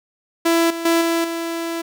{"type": "tone with level steps", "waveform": "sawtooth", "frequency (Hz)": 333.6, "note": "E4", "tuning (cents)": 21, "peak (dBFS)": [-10, -21, -10, -13, -19], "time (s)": [0.45, 1.82], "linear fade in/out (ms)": 10, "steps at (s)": [0.7, 0.85, 1.01, 1.24], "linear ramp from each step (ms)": 5, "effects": []}